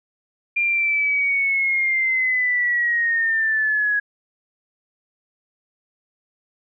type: linear sweep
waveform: sine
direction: down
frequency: 2400 to 1661.2 Hz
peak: -17 dBFS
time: 0.56-4 s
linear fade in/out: 10 ms
effects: none